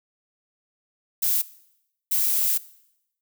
violet noise bursts at uneven times, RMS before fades -22 dBFS, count 2, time 1.22-1.42 / 2.11-2.58 s, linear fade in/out 10 ms, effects noise-tail reverb RT60 0.8 s tail -19 dB re dry

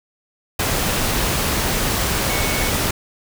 sine tone in noise, 2215 Hz, C#7, 2 cents flat, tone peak -27 dBFS, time 2.29-2.7 s, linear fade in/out 5 ms, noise pink, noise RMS -20 dBFS, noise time 0.59-2.91 s, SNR -10 dB, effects none

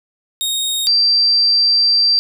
sawtooth / sine tone pair in turn, 3729 / 4698 Hz, A#7 / D8, 0 / 0 cents, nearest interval major third, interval 400 cents, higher second, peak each -14 / -10 dBFS, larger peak second, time 0.41-0.87 / 0.87-2.19 s, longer second, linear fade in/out 0 ms, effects none

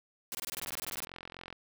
white noise bursts, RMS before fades -38 dBFS, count 15, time 0.32-1.048 s, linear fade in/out 0 ms, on 28 ms, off 22 ms
click train, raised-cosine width 0.3 ms, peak -27 dBFS, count 43, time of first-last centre 0.57-1.527 s, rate 43.9 Hz
effects none

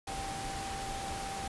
sine tone in noise, 784 Hz, G5, in tune, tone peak -39 dBFS, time 0.07-1.48 s, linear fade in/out 5 ms, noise pink, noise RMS -40 dBFS, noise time 0.07-1.48 s, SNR -2 dB, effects resampled to 24000 Hz

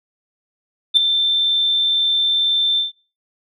sine tone with ADSR envelope, 3559 Hz, A7, 19 cents sharp, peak -4 dBFS, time 0.94-2.92 s, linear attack 31 ms, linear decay 3 ms, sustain -10 dB, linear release 140 ms, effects noise-tail reverb RT60 0.3 s tail -17 dB re dry + tanh soft clip ceiling -4 dBFS

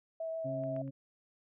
sine tone with vibrato, 650 Hz, E5, 24 cents flat, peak -35 dBFS, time 0.2-0.82 s, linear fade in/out 5 ms, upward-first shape triangle, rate 7.3 Hz, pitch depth 10 cents each way
harmonic tone, 135.8 Hz, C#3, 35 cents flat, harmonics 1 / 2 / 4, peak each -40 / -41 / -50 dBFS, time 0.44-0.91 s, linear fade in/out 20 ms
clicks, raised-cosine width 0.5 ms, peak -43 / -38 / -47 dBFS, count 3, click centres 0.637 / 0.764 / 0.878 s
effects none

